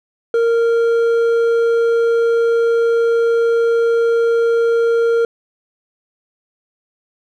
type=tone with hard clipping; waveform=sine; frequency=463.4 Hz; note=A#4; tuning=10 cents flat; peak=-13 dBFS; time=0.34-5.25 s; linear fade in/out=2 ms; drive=5 dB; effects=none